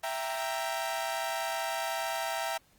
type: chord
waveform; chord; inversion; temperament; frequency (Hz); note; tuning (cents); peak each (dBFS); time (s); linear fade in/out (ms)
sawtooth; E diminished; none; equal with one note detuned; 662.3 / 784 / 932.3; E5 / G5 / Bb5; +8 / 0 / 0; -31 / -32 / -33; 0.03-2.58; 10
effects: pink hiss -65 dBFS RMS until 2.78 s + Opus 24 kbps